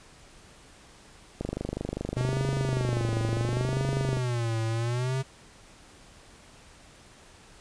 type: click train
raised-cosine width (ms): 2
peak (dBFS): -17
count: 70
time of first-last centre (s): 1.41-4.17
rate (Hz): 25
type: tone with vibrato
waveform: square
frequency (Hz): 123.47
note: B2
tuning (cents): 0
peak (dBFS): -27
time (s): 2.16-5.23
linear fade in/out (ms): 20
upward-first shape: sine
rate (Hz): 0.71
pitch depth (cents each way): 160
effects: pink hiss -53 dBFS RMS until 7.6 s + resampled to 22050 Hz